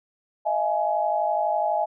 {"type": "tone cluster", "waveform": "sine", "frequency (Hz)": [627, 679, 841], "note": ["D#5", "F5", "G#5"], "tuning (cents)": [13, -49, 22], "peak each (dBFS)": [-26, -26, -24], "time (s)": [0.45, 1.86], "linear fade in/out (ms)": 20, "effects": []}